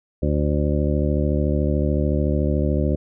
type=harmonic tone; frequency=73.7 Hz; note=D2; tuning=7 cents sharp; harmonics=1 / 2 / 3 / 4 / 5 / 7 / 8; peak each=-21 / -24 / -26 / -27 / -28 / -29 / -30 dBFS; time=0.22-2.96 s; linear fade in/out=10 ms; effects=none